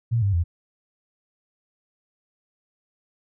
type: tone with pitch steps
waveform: sine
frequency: 116.54 / 99.71 / 85.31 Hz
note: A#2 / G2 / F2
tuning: 0 / +30 / -40 cents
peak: -18 dBFS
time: 0.11-0.44 s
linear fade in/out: 20 ms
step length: 110 ms
effects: none